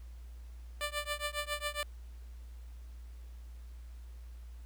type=tone with tremolo; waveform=10% pulse; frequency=590 Hz; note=D5; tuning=8 cents sharp; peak=-23 dBFS; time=0.81-1.83 s; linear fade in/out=0 ms; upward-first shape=triangle; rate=7.3 Hz; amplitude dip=100%; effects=added 59 Hz sine -45 dBFS peak until 4.65 s + pink hiss -66 dBFS RMS until 4.65 s